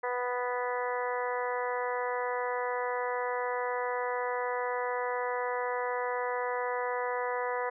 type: harmonic tone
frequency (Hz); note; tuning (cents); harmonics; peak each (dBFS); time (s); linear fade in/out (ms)
246.9; B3; 0; 2 / 3 / 4 / 5 / 6 / 7 / 8; -33 / -38 / -35 / -41 / -44 / -41 / -41; 0.03-7.7; 10
effects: none